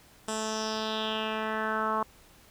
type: tone with low-pass filter sweep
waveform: 10% pulse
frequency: 218.3 Hz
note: A3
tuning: 13 cents flat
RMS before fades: -31 dBFS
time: 0.28-2.03 s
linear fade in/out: 2 ms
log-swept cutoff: 8300 to 1100 Hz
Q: 3.9
effects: pink hiss -57 dBFS RMS until 2.5 s